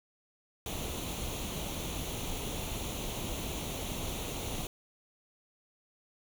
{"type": "noise with comb filter", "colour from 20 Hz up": "pink", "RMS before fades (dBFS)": -37, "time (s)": [0.66, 4.67], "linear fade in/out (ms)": 2, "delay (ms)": 0.3, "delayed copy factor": 0.65, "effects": []}